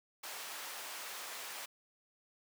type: high-pass noise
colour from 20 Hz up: pink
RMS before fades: -45 dBFS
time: 0.23-1.66 s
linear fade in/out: 10 ms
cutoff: 800 Hz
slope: 12 dB/octave
effects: none